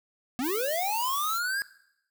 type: linear sweep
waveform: square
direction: up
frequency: 233.1 to 1661.2 Hz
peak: -28 dBFS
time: 0.39-1.62 s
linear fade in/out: 0 ms
type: noise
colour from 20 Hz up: violet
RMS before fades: -35 dBFS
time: 0.41-1.41 s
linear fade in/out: 50 ms
effects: noise-tail reverb RT60 0.8 s tail -19 dB re dry